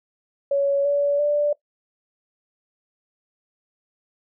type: tone with pitch steps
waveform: sine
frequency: 560 / 572 / 587 Hz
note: C#5 / D5 / D5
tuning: +18 / -46 / -1 cents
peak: -17 dBFS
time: 0.51-1.53 s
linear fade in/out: 5 ms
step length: 340 ms
effects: noise-tail reverb RT60 0.1 s tail -20 dB re dry